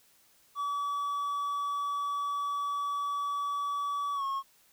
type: tone with pitch glide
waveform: triangle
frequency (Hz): 1144 to 1088.6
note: D6 to C#6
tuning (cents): -46 to -32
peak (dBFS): -28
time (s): 0.55-4.43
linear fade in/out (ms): 50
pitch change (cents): -86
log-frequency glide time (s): 4.14-4.24
effects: white hiss -64 dBFS RMS until 4.72 s